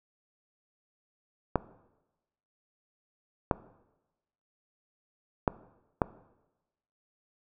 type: clicks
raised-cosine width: 1 ms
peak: -9 dBFS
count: 4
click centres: 1.557 / 3.512 / 5.478 / 6.018 s
effects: noise-tail reverb RT60 1.0 s tail -18 dB re dry